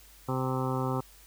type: harmonic tone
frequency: 130 Hz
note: C3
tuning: 11 cents flat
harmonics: 1 / 2 / 3 / 4 / 6 / 7 / 8 / 9 / 10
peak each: -31 / -34 / -36 / -37 / -39 / -39 / -40 / -41 / -41 dBFS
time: 0.28-1.01 s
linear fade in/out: 10 ms
effects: added 50 Hz sine -56 dBFS peak until 1.26 s + white hiss -56 dBFS RMS until 1.26 s